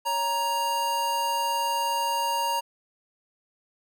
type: tone pair together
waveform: square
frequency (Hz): 558 / 936.4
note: C#5 / A#5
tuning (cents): +11 / +8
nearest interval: major sixth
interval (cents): 897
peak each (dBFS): -36 / -25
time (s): 0.05-2.61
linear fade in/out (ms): 20
effects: none